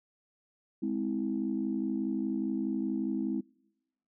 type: chord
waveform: sine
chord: Ab augmented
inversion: none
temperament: just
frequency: 207.7 / 259.6 / 324.5 Hz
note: Ab3 / C4 / E4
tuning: 0 / -13 / -27 cents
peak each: -33 dBFS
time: 0.82-3.41 s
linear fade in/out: 10 ms
effects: noise-tail reverb RT60 1.0 s tail -26 dB re dry + tanh soft clip ceiling -20 dBFS